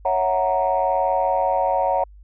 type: chord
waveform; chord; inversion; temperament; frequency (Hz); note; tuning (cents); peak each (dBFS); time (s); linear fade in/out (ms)
sine; F# dominant seventh; second; equal; 554.4 / 659.3 / 740 / 932.3; C#5 / E5 / F#5 / A#5; 0 / 0 / 0 / 0; -22 / -25 / -21 / -22; 0.05-2.04; 5
effects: tanh soft clip ceiling -9 dBFS + added 50 Hz sine -42 dBFS peak until 2.23 s

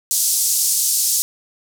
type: band-pass noise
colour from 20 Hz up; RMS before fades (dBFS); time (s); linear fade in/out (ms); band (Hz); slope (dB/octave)
pink; -18; 0.11-1.22; 0; 5600 to 14000; 24
effects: none

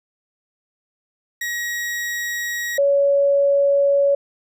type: tone pair in turn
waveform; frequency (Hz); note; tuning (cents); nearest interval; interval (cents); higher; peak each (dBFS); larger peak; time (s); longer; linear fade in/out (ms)
40% pulse / sine; 1900 / 561.8; A#6 / C#5; +33 / +23; octave + major sixth; 2110; first; -22 / -13; second; 1.41-2.78 / 2.78-4.15; neither; 5
effects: none

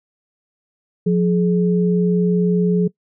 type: tone pair together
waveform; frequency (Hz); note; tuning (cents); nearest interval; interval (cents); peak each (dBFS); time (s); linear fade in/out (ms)
sine; 177.77 / 422.8; F3 / G#4; +31 / +31; octave + minor third; 1500; -14 / -19; 1.06-2.88; 10
effects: noise-tail reverb RT60 0.1 s tail -21 dB re dry

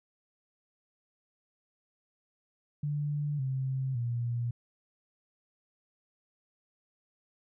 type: tone with pitch steps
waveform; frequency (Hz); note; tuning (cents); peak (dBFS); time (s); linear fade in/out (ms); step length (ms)
sine; 146.83 / 132.33 / 119.26; D3 / C3 / A#2; 0 / +20 / +40; -29; 2.83-4.51; 5; 560
effects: none

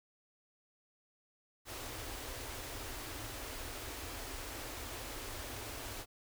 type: band-stop noise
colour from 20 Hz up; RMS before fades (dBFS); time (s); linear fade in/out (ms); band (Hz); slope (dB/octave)
pink; -44; 1.65-6.06; 50; 130 to 240; 96
effects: none

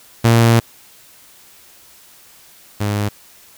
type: tone pair in turn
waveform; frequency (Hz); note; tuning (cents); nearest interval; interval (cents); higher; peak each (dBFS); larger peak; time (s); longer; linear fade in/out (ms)
sawtooth; 115.8 / 103.37; A#2 / G#2; -11 / -8; major second; 197; first; -5 / -13; first; 0.24-0.6 / 2.8-3.09; first; 10
effects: white hiss -46 dBFS RMS until 3.57 s

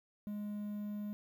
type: tone with quantisation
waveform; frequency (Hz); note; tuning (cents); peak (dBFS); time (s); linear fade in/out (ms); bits
triangle; 207.7; G#3; 0; -36; 0.27-1.13; 0; 11
effects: none

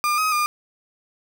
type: tone with pitch steps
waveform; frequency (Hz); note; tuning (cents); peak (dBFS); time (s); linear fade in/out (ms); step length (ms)
35% pulse; 1204 / 1262 / 1209; D6 / D#6 / D6; +43 / +24 / +50; -17; 0.04-0.46; 0; 140
effects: none

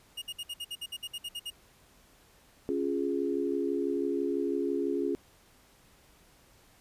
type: tone bursts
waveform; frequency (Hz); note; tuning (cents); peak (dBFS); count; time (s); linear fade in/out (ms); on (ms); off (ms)
45% pulse; 2857; F7; +39; -35; 13; 0.17-1.504; 10; 50; 57
type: chord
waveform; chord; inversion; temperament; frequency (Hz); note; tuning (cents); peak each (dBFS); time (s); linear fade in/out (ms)
sine; Db major; none; equal; 277.2 / 349.2 / 415.3; Db4 / F4 / Ab4; 0 / 0 / 0; -32; 2.69-5.15; 0
effects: pink hiss -61 dBFS RMS until 6.8 s + resampled to 32000 Hz

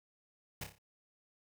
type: noise with echo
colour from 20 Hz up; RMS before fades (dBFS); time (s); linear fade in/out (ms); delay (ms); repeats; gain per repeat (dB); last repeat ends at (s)
pink; -40; 0.61-0.64; 5; 29; 5; -6; 0.785
effects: none

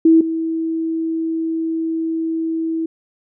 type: tone pair in turn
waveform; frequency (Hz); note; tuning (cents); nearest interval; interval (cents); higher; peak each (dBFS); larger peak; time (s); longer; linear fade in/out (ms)
sine; 325.1 / 325.1; E4 / E4; -24 / -24; unison; 0; neither; -7 / -18; first; 0.05-0.21 / 0.21-2.86; second; 5
effects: none

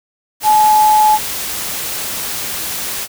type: tone in noise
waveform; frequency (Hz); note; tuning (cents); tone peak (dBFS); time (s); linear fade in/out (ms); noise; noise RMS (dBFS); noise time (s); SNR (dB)
sine; 854; G#5; +48; -7; 0.43-1.19; 50; white; -22; 0.4-3.08; +12
effects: none

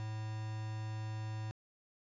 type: tone with quantisation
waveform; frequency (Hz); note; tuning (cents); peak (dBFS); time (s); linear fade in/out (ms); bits
triangle; 108.8; A2; -19; -36; 0-1.51; 0; 8
effects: resampled to 16000 Hz

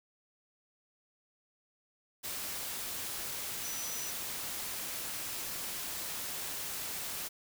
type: tone in noise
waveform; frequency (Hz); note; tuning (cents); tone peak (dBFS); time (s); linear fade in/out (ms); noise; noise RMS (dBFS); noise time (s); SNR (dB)
sine; 5920; F#8; 0; -41; 3.63-4.12; 20; white; -39; 2.23-7.29; -5
effects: none

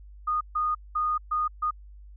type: tone bursts at uneven times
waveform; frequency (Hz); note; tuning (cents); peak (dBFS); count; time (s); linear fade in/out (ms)
sine; 1231; D#6; -19; -23; 5; 0.27-0.41 / 0.55-0.75 / 0.95-1.18 / 1.31-1.48 / 1.62-1.71; 10
effects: added 50 Hz sine -44 dBFS peak until 2.16 s

